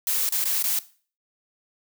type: noise with dropouts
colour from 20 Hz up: blue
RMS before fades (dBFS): -24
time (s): 0.07-0.79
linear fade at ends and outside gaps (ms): 2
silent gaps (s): 0.291-0.322 / 0.442-0.454 / 0.626-0.639
effects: noise-tail reverb RT60 0.4 s tail -17 dB re dry